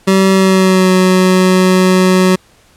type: tone with pitch glide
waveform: 25% pulse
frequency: 191.7 to 185.28 Hz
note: G3 to F#3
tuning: -38 to +3 cents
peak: -3 dBFS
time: 0.07-2.36 s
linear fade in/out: 10 ms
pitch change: -59 cents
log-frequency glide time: 0.32-0.91 s
effects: pink hiss -48 dBFS RMS until 2.76 s + low-pass 11000 Hz 12 dB/octave